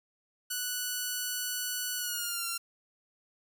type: tone with pitch glide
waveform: 5% pulse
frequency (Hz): 1480 to 1372.9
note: F#6 to F6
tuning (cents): 0 to -30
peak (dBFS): -21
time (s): 0.5-2.58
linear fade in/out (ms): 10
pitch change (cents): -130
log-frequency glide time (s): 1.97-2.46
effects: none